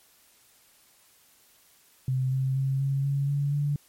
sine tone with pitch steps, 130.1 / 132.45 / 134.84 / 137.28 / 139.76 / 142.29 / 144.86 Hz, C3 / C3 / C#3 / C#3 / C#3 / C#3 / D3, -9 / +22 / -48 / -16 / +15 / +46 / -23 cents, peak -23 dBFS, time 2.08-3.76 s, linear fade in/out 2 ms, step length 240 ms, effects white hiss -60 dBFS RMS until 3.88 s + MP3 64 kbps

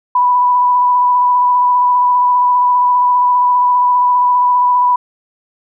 sine tone with vibrato, 987.8 Hz, B5, in tune, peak -8 dBFS, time 0.15-4.96 s, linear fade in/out 5 ms, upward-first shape square, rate 15 Hz, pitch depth 12 cents each way, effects none

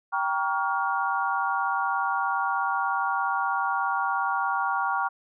sine chord, G half-diminished seventh, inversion none, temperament just, 784 / 940.8 / 1128.9 / 1411.2 Hz, G5 / Bb5 / Db6 / F6, 0 / +16 / +31 / +18 cents, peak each -29 dBFS, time 0.12-5.09 s, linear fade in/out 20 ms, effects none

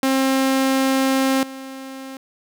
sawtooth tone with level steps, 266.4 Hz, C4, 31 cents sharp, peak -12 / -28 dBFS, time 0.03-2.17 s, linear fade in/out 2 ms, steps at 1.43 s, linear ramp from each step 2 ms, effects none

